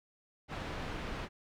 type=low-pass noise; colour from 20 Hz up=pink; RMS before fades=-40 dBFS; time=0.48-1.29 s; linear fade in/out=50 ms; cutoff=2900 Hz; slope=12 dB/octave; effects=none